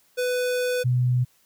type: tone pair in turn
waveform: square / sine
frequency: 497.7 / 124.68 Hz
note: B4 / B2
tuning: +13 / +17 cents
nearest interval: 2 octaves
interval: 2396 cents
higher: first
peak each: -23 / -18 dBFS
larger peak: second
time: 0.17-0.84 / 0.84-1.25 s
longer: first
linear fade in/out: 20 ms
effects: white hiss -62 dBFS RMS until 1.45 s